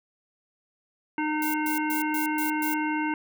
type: harmonic tone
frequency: 305.7 Hz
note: D#4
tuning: 30 cents flat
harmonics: 1 / 3 / 5 / 7 / 9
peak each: -27 / -30 / -34 / -35 / -39 dBFS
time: 1.18-3.14 s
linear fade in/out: 2 ms
type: noise bursts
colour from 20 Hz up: violet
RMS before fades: -33 dBFS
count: 6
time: 1.42-2.74 s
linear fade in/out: 2 ms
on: 120 ms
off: 120 ms
effects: none